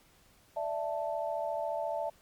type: chord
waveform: sine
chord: D suspended second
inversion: none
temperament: equal with one note detuned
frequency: 587.3 / 661.5 / 880 Hz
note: D5 / E5 / A5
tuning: 0 / +6 / 0 cents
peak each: -36 / -34 / -37 dBFS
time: 0.56-2.1 s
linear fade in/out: 10 ms
effects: pink hiss -63 dBFS RMS until 2.21 s + MP3 96 kbps